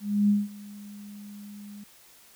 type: tone with ADSR envelope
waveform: sine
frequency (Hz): 205.2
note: G#3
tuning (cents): -21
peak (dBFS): -17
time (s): 0-1.84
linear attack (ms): 290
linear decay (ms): 190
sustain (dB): -23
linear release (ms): 7
effects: white hiss -55 dBFS RMS until 2.35 s